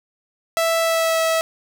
sawtooth tone with pitch glide, 659.3 to 650.2 Hz, E5 to E5, 0 to -24 cents, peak -13 dBFS, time 0.57-1.41 s, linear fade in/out 0 ms, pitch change -24 cents, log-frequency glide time 0.8-1.2 s, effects none

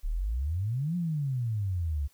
sine exponential two-way sweep, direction up then down, 33.78 to 180 to 68.2 Hz, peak -27 dBFS, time 0.03-2.08 s, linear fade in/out 20 ms, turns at 0.96 s, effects white hiss -65 dBFS RMS until 2.13 s

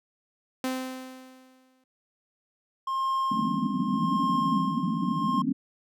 sawtooth tone with exponential decay, 258.8 Hz, C4, 19 cents flat, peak -22 dBFS, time 0.64-1.84 s, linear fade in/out 2 ms, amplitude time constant 260 ms
triangle tone with tremolo, 1065 Hz, C6, 30 cents sharp, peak -22 dBFS, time 2.87-5.42 s, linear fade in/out 5 ms, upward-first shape sine, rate 0.85 Hz, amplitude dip 70%
white band-pass noise, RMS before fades -28 dBFS, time 3.31-5.53 s, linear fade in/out 10 ms, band 160 to 280 Hz, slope 96 dB/octave
effects none

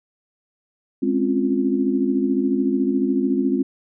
sine chord, Db major seventh, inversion second, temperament equal with one note detuned, 207.7 / 263.3 / 277.2 / 349.2 Hz, Ab3 / C4 / Db4 / F4, 0 / +11 / 0 / 0 cents, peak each -24 / -20 / -25 / -24 dBFS, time 1.02-3.63 s, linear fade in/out 10 ms, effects none

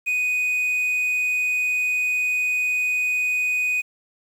triangle tone, 2489 Hz, D#7, in tune, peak -18 dBFS, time 0.06-3.82 s, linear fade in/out 20 ms, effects 8-bit

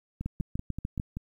two click trains, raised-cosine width 5 ms, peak -22 / -19 dBFS, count 6 / 6, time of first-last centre 0.21-1.17 / 0.26-0.999 s, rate 5.21 / 6.77 Hz, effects 10-bit

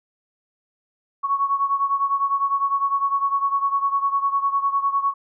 sine beating tone pair, 1108.7 / 1118.6 Hz, C#6 / C#6, 0 / +15 cents, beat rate 9.9 Hz, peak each -20 / -24 dBFS, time 1.23-5.14 s, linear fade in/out 20 ms, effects none

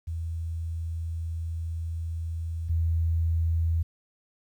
sine tone pair in turn, 82.41 / 82.41 Hz, E2 / E2, 0 / 0 cents, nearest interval unison, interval 0 cents, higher neither, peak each -29 / -22 dBFS, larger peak second, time 0.07-2.69 / 2.69-3.83 s, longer first, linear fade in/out 10 ms, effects 10-bit

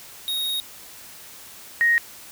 square / sine tone pair in turn, 3754 / 1871.6 Hz, A#7 / A#6, +11 / +6 cents, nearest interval octave, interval 1205 cents, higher first, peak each -24 / -15 dBFS, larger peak second, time 0.28-0.6 / 1.81-1.98 s, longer first, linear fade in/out 0 ms, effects white hiss -43 dBFS RMS until 2.31 s

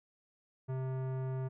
sine tone with tanh clipping, 130.81 Hz, C3, in tune, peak -36 dBFS, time 0.68-1.49 s, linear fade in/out 20 ms, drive 17 dB, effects none

